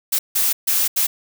blue noise bursts at uneven times, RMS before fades -18 dBFS, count 4, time 0.12-0.19 / 0.35-0.53 / 0.67-0.88 / 0.96-1.07 s, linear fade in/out 10 ms, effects none

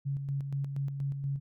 sine tone with tremolo, 139 Hz, C#3, 5 cents sharp, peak -29 dBFS, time 0.05-1.4 s, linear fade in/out 20 ms, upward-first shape square, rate 4.2 Hz, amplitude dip 45%, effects none

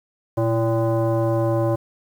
sine tone with frequency modulation, 117.6 Hz, A#2, 16 cents sharp, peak -17 dBFS, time 0.37-1.76 s, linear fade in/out 10 ms, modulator 454 Hz, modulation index 1.3, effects 8-bit

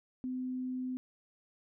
sine tone, 255.1 Hz, C4, 44 cents flat, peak -34 dBFS, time 0.24-0.97 s, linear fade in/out 0 ms, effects none

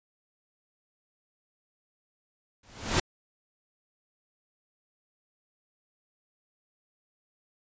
pink noise with exponential growth, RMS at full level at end -21 dBFS, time 2.63-3 s, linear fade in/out 5 ms, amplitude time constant 79 ms, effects resampled to 16000 Hz

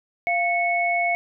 sine tone pair together, 694.8 / 2206 Hz, F5 / C#7, -9 / -9 cents, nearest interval octave + minor sixth, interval 2000 cents, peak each -22 dBFS, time 0.27-1.15 s, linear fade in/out 0 ms, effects none

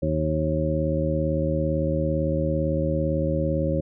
harmonic tone, 77.8 Hz, D#2, in tune, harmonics 1 / 2 / 3 / 4 / 5 / 7, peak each -28 / -26 / -32 / -29 / -34 / -26 dBFS, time 0.02-3.81 s, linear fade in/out 10 ms, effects none

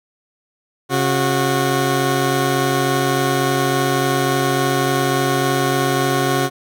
15% pulse tone pair together, 136.4 / 365.7 Hz, C#3 / F#4, -28 / -20 cents, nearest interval octave + perfect fourth, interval 1708 cents, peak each -12 dBFS, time 0.89-6.5 s, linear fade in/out 50 ms, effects none

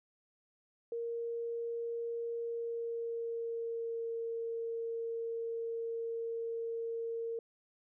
sine tone with pitch glide, 466.2 to 459.5 Hz, A#4 to A#4, 0 to -25 cents, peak -35 dBFS, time 0.92-7.39 s, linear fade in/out 2 ms, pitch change -25 cents, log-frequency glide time 2.38-4.1 s, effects none

